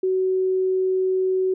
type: tone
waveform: sine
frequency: 374.8 Hz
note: F#4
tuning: 22 cents sharp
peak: -18 dBFS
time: 0.03-1.54 s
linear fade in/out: 5 ms
effects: none